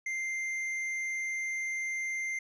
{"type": "tone with hard clipping", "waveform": "triangle", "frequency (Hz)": 2093, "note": "C7", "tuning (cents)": 0, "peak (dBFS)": -33, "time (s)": [0.06, 2.39], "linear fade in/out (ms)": 5, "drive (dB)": 9, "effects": ["resampled to 32000 Hz"]}